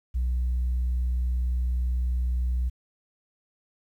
sine tone, 61.74 Hz, B1, in tune, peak -21 dBFS, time 0.14-2.7 s, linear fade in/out 20 ms, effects tanh soft clip ceiling -21 dBFS + 10-bit

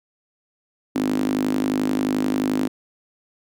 sawtooth tone with high-pass filter, 51.4 Hz, G#1, 17 cents flat, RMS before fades -22 dBFS, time 0.95-2.68 s, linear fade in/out 10 ms, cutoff 270 Hz, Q 7.3, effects none

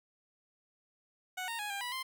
15% pulse tone with pitch steps, 739 / 923 / 832 / 799 / 980 / 1045 Hz, F#5 / A#5 / G#5 / G5 / B5 / C6, -2 / -17 / +3 / +33 / -14 / -2 cents, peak -30 dBFS, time 1.37-2.03 s, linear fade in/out 10 ms, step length 110 ms, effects none

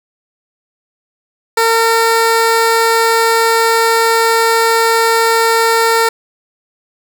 15% pulse tone, 455.4 Hz, A#4, 40 cents flat, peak -3 dBFS, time 1.57-6.09 s, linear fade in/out 5 ms, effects none

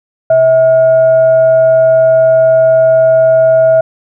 sine tone with frequency modulation, 648 Hz, E5, 30 cents flat, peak -4 dBFS, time 0.3-3.81 s, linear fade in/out 5 ms, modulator 776 Hz, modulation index 0.2, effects none

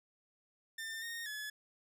sawtooth tone with pitch steps, 1797 / 1849 / 1710 Hz, A6 / A#6 / A6, +36 / -15 / -50 cents, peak -37 dBFS, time 0.78-1.5 s, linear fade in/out 5 ms, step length 240 ms, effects none

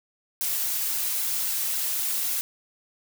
blue noise with flanger, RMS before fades -27 dBFS, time 0.41-2.41 s, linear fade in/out 0 ms, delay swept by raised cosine 1.6 to 3.9 ms, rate 3.7 Hz, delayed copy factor -0.65, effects none

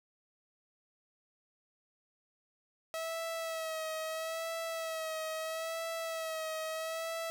sawtooth tone with vibrato, 646 Hz, E5, 35 cents flat, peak -32 dBFS, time 2.94-7.3 s, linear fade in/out 0 ms, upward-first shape sine, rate 0.76 Hz, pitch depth 34 cents each way, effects none

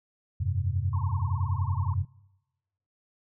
sine chord, F suspended second, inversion none, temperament equal, 87.31 / 98 / 130.81 Hz, F2 / G2 / C3, 0 / 0 / 0 cents, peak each -29 / -28 / -32 dBFS, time 0.4-2.05 s, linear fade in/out 10 ms
sine tone with vibrato, 987.8 Hz, B5, in tune, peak -38 dBFS, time 0.93-1.94 s, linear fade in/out 2 ms, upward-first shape sine, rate 19 Hz, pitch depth 200 cents each way
effects noise-tail reverb RT60 1.0 s tail -23 dB re dry

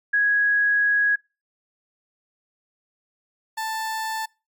sine / 30% pulse tone pair in turn, 1661.2 / 883.6 Hz, G#6 / A5, 0 / +7 cents, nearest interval major seventh, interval 1093 cents, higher first, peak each -16 / -23 dBFS, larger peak first, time 0.13-1.16 / 3.57-4.26 s, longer first, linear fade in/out 10 ms, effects noise-tail reverb RT60 0.3 s tail -26 dB re dry + MP3 96 kbps

